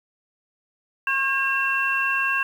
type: tone cluster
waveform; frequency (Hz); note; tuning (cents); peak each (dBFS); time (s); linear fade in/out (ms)
sine; 1083 / 1613 / 2711; C#6 / G6 / E7; -41 / +49 / +48; -27 / -23 / -24; 1.07-2.43; 2
effects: 8-bit